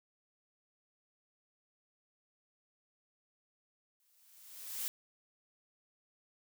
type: noise with exponential growth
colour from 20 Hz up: blue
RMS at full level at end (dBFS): -36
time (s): 4-4.88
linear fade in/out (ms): 0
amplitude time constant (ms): 190
effects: none